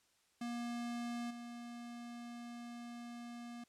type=tone with level steps; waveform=square; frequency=237.9 Hz; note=A#3; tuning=35 cents sharp; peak=-40 / -47 dBFS; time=0.41-3.64 s; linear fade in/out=5 ms; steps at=1.3 s; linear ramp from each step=10 ms; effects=white hiss -74 dBFS RMS until 3.68 s + low-pass 9000 Hz 12 dB/octave